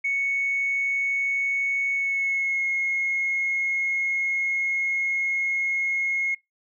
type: tone with pitch glide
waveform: sine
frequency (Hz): 2217 to 2161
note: C#7 to C#7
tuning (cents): 0 to -45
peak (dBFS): -21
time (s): 0.04-6.35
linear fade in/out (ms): 10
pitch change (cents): -45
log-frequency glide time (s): 1.93-2.65
effects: noise-tail reverb RT60 0.2 s tail -24 dB re dry + tanh soft clip ceiling -17 dBFS